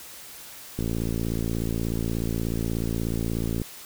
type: click train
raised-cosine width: 3 ms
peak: -15 dBFS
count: 161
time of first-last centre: 0.79-3.617 s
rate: 56.6 Hz
effects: white hiss -43 dBFS RMS until 3.85 s